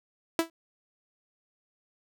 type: tone with exponential decay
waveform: sawtooth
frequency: 329.6 Hz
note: E4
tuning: in tune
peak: -15 dBFS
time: 0.39-0.5 s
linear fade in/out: 1 ms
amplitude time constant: 23 ms
effects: none